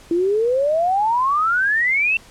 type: exponential sweep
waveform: sine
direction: up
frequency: 330 to 2717 Hz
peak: -15 dBFS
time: 0.11-2.17 s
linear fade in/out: 2 ms
effects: pink hiss -46 dBFS RMS until 2.3 s + low-pass 10000 Hz 12 dB/octave